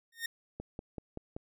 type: tone with exponential growth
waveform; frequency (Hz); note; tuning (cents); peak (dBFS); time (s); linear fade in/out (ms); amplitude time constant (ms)
sawtooth; 1839; A#6; -24; -27; 0.12-0.26; 5; 30
type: click train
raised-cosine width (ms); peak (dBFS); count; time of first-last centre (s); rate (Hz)
2; -26; 5; 0.6-1.365; 5.23
effects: none